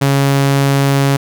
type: tone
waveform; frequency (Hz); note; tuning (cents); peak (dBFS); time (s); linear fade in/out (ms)
sawtooth; 138.59; C#3; 0; -6; 0.01-1.17; 10
effects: none